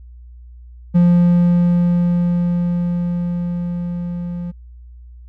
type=tone with level ramp; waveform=triangle; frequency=174.61 Hz; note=F3; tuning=in tune; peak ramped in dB=-6 to -21 dBFS; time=0.94-4.52 s; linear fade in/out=20 ms; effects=added 60 Hz sine -36 dBFS peak until 5.28 s